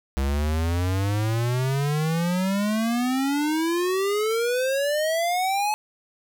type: exponential sweep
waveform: square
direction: up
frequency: 66.3 to 859 Hz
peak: -22 dBFS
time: 0.17-5.74 s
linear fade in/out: 0 ms
effects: none